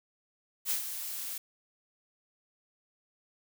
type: noise with ADSR envelope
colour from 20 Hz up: blue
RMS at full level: -29 dBFS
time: 0.65-1.38 s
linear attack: 57 ms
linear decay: 110 ms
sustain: -9 dB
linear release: 4 ms
effects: none